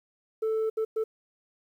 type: tone bursts at uneven times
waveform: sine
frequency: 440.6 Hz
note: A4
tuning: 2 cents sharp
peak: -22 dBFS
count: 3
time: 0.42-0.7 / 0.77-0.85 / 0.96-1.04 s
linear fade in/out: 10 ms
effects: tanh soft clip ceiling -24 dBFS + 10-bit